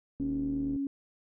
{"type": "tone", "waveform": "sine", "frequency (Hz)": 277.2, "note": "C#4", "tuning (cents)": 0, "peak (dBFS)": -29, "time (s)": [0.2, 0.87], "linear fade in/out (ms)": 2}
{"type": "click train", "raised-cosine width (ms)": 3, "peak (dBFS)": -30, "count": 44, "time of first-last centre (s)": [0.2, 0.761], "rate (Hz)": 76.6}
{"effects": []}